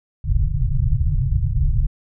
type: low-pass noise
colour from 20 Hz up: pink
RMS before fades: -18 dBFS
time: 0.24-1.87 s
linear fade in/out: 10 ms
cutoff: 150 Hz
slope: 96 dB/octave
effects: none